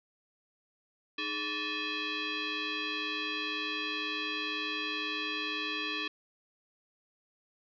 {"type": "tone with frequency modulation", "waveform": "sine", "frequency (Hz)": 419, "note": "G#4", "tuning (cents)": 15, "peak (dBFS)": -32, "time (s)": [1.18, 6.08], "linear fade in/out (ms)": 5, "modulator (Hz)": 726, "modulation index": 4.9, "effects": []}